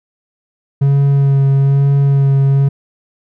triangle tone with vibrato, 138.59 Hz, C#3, in tune, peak -6 dBFS, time 0.81-2.69 s, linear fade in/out 10 ms, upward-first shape sine, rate 1.1 Hz, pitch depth 18 cents each way, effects none

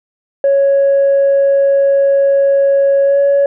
sine tone with pitch glide, 554 to 561.1 Hz, C#5 to C#5, -1 to +21 cents, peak -6 dBFS, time 0.44-3.46 s, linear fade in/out 2 ms, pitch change +22 cents, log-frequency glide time 3.04-3.19 s, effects tanh soft clip ceiling -5 dBFS

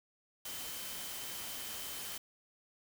sine tone in noise, 3080 Hz, G7, 31 cents flat, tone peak -51 dBFS, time 0.45-2.18 s, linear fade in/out 5 ms, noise white, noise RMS -43 dBFS, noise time 0.45-2.18 s, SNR -11 dB, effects none

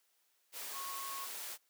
sine tone in noise, 1096 Hz, C#6, 20 cents flat, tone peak -43 dBFS, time 0.72-1.28 s, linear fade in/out 50 ms, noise white, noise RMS -44 dBFS, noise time 0.52-1.58 s, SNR -2 dB, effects white hiss -75 dBFS RMS until 1.69 s + high-pass 400 Hz 12 dB/octave

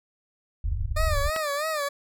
pink low-pass noise, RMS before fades -26 dBFS, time 0.64-1.3 s, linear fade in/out 5 ms, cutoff 100 Hz, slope 48 dB/octave
20% pulse tone with vibrato, 601 Hz, D5, 40 cents sharp, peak -21 dBFS, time 0.96-1.89 s, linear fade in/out 10 ms, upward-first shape sine, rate 3.1 Hz, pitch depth 110 cents each way
click, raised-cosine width 0.3 ms, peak -14 dBFS, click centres 1.363 s
effects none

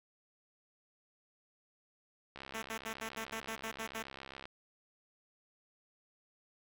click train, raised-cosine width 0.3 ms, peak -30 dBFS, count 142, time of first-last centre 2.36-4.455 s, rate 67.3 Hz
5% pulse tone bursts, 223.2 Hz, A3, 25 cents sharp, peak -27 dBFS, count 10, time 2.54-4.028 s, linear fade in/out 10 ms, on 84 ms, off 72 ms
effects none

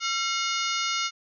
harmonic tone with a mistuned harmonic, 720 Hz, F#5, 47 cents flat, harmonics 2 / 3 / 4 / 5 / 6 / 7 / 8 / 9, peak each -30 / -32 / -33 / -34 / -35 / -35 / -36 / -37 dBFS, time 0-1.11 s, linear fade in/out 50 ms, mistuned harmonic 2, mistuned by -98 cents, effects none

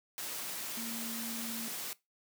sine tone in noise, 229.6 Hz, A#3, 26 cents flat, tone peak -40 dBFS, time 0.77-1.68 s, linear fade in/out 0 ms, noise white, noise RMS -40 dBFS, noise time 0.18-1.93 s, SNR -3 dB, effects noise-tail reverb RT60 0.2 s tail -20 dB re dry + high-pass 150 Hz 12 dB/octave

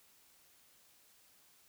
silence, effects white hiss -66 dBFS RMS until 1.68 s

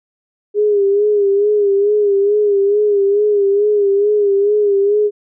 sine tone with vibrato, 407.8 Hz, G#4, 32 cents flat, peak -10 dBFS, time 0.54-5.11 s, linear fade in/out 50 ms, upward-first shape sine, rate 2.3 Hz, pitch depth 58 cents each way, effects none

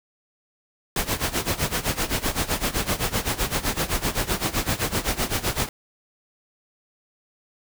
pink noise with tremolo, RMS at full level -22 dBFS, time 0.96-5.69 s, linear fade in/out 2 ms, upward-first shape sine, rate 7.8 Hz, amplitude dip 85%, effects none

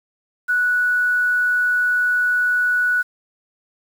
sine tone with quantisation, 1474 Hz, F#6, 7 cents flat, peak -15 dBFS, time 0.48-3.03 s, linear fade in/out 20 ms, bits 7, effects none

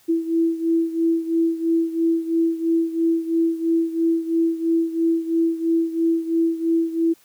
sine beating tone pair, 329.6 / 332.6 Hz, E4 / E4, 0 / +16 cents, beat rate 3 Hz, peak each -19 / -23 dBFS, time 0.08-7.14 s, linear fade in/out 20 ms, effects white hiss -56 dBFS RMS until 7.24 s

